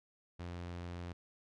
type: tone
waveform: sawtooth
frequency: 87.31 Hz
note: F2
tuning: in tune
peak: -38 dBFS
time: 0.39-1.13 s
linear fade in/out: 10 ms
effects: low-pass 5000 Hz 12 dB/octave